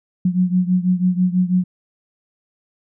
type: beating tone pair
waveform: sine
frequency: 180 / 186.1 Hz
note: F#3 / F#3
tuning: -47 / +10 cents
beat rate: 6.1 Hz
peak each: -16 / -19 dBFS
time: 0.25-1.64 s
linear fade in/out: 5 ms
effects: none